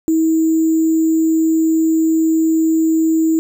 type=tone with sample-and-hold; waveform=sine; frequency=321.2 Hz; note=E4; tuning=45 cents flat; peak=-11 dBFS; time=0.08-3.39 s; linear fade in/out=0 ms; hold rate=7350 Hz; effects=none